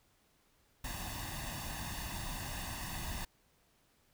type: noise with comb filter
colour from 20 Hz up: pink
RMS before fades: -41 dBFS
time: 0.84-3.25 s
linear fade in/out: 5 ms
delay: 1.1 ms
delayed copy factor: +0.75
effects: pink hiss -71 dBFS RMS until 4.13 s